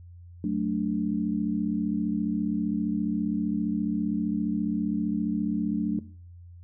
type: chord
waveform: sine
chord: D major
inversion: first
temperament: equal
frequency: 185 / 220 / 293.7 Hz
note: F#3 / A3 / D4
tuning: 0 / 0 / 0 cents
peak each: -29 dBFS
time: 0.44-5.99 s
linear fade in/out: 2 ms
effects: noise-tail reverb RT60 0.5 s tail -19 dB re dry + added 87 Hz sine -44 dBFS peak until 6.63 s